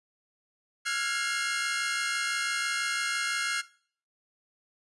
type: tone cluster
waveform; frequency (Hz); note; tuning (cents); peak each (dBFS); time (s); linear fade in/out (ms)
sawtooth; 1369 / 1435 / 1651 / 2127; F6 / F6 / G#6 / C7; -35 / +47 / -11 / +28; -30; 0.85-3.62; 20
effects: noise-tail reverb RT60 0.5 s tail -20 dB re dry + resampled to 24000 Hz